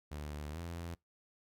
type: tone with pitch glide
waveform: sawtooth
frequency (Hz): 74.3 to 84.86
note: D2 to F2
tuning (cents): +21 to -49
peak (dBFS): -37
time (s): 0.11-0.95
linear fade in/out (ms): 10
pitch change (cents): +230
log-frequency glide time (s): 0.51-0.59
effects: noise-tail reverb RT60 0.2 s tail -26 dB re dry